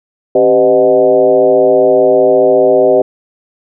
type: tone with frequency modulation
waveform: sine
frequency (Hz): 504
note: B4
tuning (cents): +35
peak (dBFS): -5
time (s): 0.35-3.02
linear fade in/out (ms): 5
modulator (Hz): 115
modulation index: 1.4
effects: none